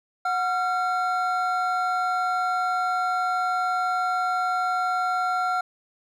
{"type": "tone pair together", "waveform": "triangle", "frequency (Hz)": [733.3, 1374], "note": ["F#5", "F6"], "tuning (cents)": [-16, -29], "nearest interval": "major seventh", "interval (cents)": 1087, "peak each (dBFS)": -23, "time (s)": [0.25, 5.61], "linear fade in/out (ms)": 5, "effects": []}